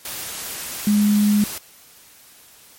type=tone in noise; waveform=sine; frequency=207.7 Hz; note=G#3; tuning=in tune; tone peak=-13 dBFS; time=0.87-1.44 s; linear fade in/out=2 ms; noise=white; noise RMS=-30 dBFS; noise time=0.05-1.58 s; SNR=+14 dB; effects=white hiss -48 dBFS RMS until 2.78 s + MP3 64 kbps